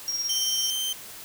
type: tone with tremolo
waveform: triangle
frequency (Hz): 5600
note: F8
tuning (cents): +4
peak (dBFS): -23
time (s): 0.08-0.7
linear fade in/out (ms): 0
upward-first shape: sine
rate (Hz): 18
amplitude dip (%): 50
type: tone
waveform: sawtooth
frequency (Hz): 3116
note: G7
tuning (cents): -11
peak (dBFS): -23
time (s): 0.29-0.93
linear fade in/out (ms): 5
effects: white hiss -42 dBFS RMS until 1.24 s